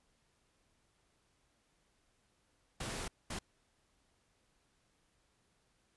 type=noise bursts at uneven times; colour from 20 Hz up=pink; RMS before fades=-41 dBFS; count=2; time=2.8-3.08 / 3.3-3.39 s; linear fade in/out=5 ms; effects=pink hiss -75 dBFS RMS until 5.96 s + resampled to 24000 Hz